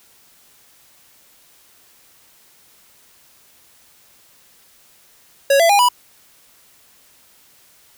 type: tone with pitch steps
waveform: square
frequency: 554.4 / 670.8 / 811.7 / 982.1 Hz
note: C#5 / E5 / G#5 / B5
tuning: 0 / +30 / -40 / -10 cents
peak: -11 dBFS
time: 5.5-5.888 s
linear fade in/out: 5 ms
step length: 97 ms
effects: white hiss -52 dBFS RMS until 7.97 s